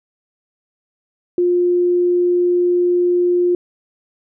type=tone; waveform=sine; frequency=354 Hz; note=F4; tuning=23 cents sharp; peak=-12 dBFS; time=1.38-3.55 s; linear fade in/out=2 ms; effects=none